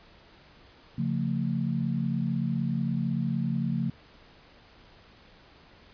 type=chord; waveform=sine; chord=Db augmented; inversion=none; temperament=equal with one note detuned; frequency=138.59 / 174.61 / 225.3 Hz; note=Db3 / F3 / A3; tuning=0 / 0 / +41 cents; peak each=-30 / -30 / -30 dBFS; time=0.98-3.9 s; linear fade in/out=5 ms; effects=pink hiss -55 dBFS RMS until 5.93 s + resampled to 11025 Hz